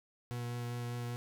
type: tone with vibrato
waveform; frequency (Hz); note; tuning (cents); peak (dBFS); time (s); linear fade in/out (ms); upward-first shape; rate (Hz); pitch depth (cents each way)
40% pulse; 120.5; B2; -42; -36; 0.31-1.16; 0; triangle; 5; 12
effects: none